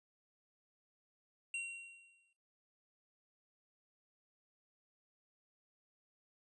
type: tone with exponential decay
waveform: square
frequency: 2746 Hz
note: F7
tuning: 30 cents flat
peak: -37 dBFS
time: 1.54-2.33 s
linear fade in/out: 2 ms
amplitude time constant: 170 ms
effects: noise-tail reverb RT60 1.0 s tail -19 dB re dry + resampled to 24000 Hz